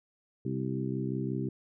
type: harmonic tone with a mistuned harmonic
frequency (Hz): 65.6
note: C2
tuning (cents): +5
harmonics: 2 / 3 / 4 / 5 / 6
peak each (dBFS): -34 / -36 / -37 / -38 / -39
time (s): 0.45-1.49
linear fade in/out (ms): 5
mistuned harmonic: 6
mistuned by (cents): -20
effects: none